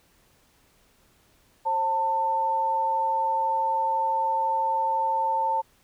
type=tone pair together; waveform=sine; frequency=536 / 894 Hz; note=C5 / A5; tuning=+42 / +27 cents; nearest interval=major sixth; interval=885 cents; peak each=-32 / -22 dBFS; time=1.65-5.62 s; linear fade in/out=20 ms; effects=pink hiss -62 dBFS RMS until 5.83 s